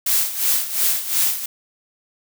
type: noise with tremolo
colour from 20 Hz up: blue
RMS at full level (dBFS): -17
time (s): 0.06-1.46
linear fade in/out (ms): 5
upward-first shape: sine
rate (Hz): 2.8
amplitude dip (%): 75
effects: none